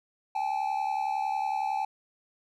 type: tone pair together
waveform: triangle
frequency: 787.1 / 858 Hz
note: G5 / A5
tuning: +7 / -44 cents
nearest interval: minor second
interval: 149 cents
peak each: -28 dBFS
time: 0.35-1.85 s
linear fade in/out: 5 ms
effects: none